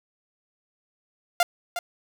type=tone with echo; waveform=sawtooth; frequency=698.5 Hz; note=F5; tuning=in tune; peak=-13 dBFS; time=1.4-1.43 s; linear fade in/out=2 ms; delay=360 ms; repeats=1; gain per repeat=-10 dB; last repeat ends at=1.79 s; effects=none